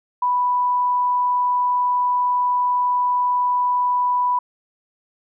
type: tone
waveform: sine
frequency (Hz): 987.8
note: B5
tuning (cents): 0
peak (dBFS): -16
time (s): 0.22-4.39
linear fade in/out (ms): 5
effects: none